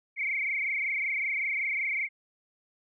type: tone with frequency modulation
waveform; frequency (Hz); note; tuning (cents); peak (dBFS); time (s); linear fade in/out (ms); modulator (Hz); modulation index
sine; 2212; C#7; -4; -27; 0.16-2.09; 50; 25.3; 4.9
effects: none